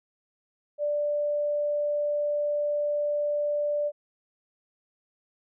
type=tone; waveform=sine; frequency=588 Hz; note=D5; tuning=2 cents sharp; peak=-24 dBFS; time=0.78-3.92 s; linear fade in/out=50 ms; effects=none